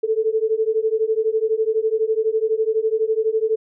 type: beating tone pair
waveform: sine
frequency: 434.9 / 446.9 Hz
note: A4 / A4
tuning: -20 / +27 cents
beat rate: 12 Hz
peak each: -20 dBFS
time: 0.03-3.56 s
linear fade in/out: 10 ms
effects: none